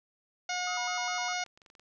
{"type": "harmonic tone", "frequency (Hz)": 722, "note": "F#5", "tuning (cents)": -43, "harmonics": [1, 2, 3, 4, 5, 6, 7, 8, 9], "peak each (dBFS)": [-35, -38, -37, -43, -44, -43, -43, -41, -45], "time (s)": [0.49, 1.44], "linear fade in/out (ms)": 5}
{"type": "tone with vibrato", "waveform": "sine", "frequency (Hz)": 1108.7, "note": "C#6", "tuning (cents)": 0, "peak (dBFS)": -39, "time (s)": [0.67, 1.33], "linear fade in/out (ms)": 2, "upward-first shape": "square", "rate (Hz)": 4.9, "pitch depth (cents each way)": 230}
{"type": "clicks", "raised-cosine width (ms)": 0.2, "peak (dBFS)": -39, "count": 12, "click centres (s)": [1.098, 1.15, 1.219, 1.254, 1.425, 1.463, 1.575, 1.618, 1.662, 1.701, 1.752, 1.796]}
{"effects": []}